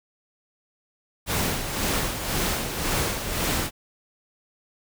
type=noise with tremolo; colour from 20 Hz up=pink; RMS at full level=-24 dBFS; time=1.26-3.71 s; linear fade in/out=50 ms; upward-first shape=sine; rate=1.9 Hz; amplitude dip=55%; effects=none